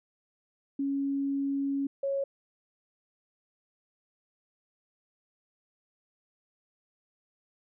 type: tone pair in turn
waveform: sine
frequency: 277.2 / 551.2 Hz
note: C#4 / C#5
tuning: 0 / -10 cents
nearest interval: octave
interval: 1190 cents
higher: second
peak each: -27 dBFS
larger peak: neither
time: 0.79-1.87 / 2.03-2.24 s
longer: first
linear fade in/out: 5 ms
effects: none

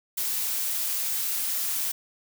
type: noise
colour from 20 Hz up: blue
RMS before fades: -28 dBFS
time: 0.17-1.92 s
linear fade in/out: 10 ms
effects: none

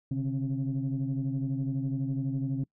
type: tone cluster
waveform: sine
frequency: 132.5 / 144.5 / 268.9 Hz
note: C3 / D3 / C4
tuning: +22 / -28 / +47 cents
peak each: -30 / -33 / -31 dBFS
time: 0.11-2.64 s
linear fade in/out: 5 ms
effects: noise-tail reverb RT60 0.1 s tail -25 dB re dry + tanh soft clip ceiling -22 dBFS

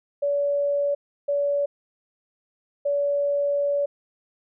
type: tone bursts at uneven times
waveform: sine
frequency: 571 Hz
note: D5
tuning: 49 cents flat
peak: -20 dBFS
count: 3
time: 0.22-0.95 / 1.28-1.66 / 2.85-3.86 s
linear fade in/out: 10 ms
effects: none

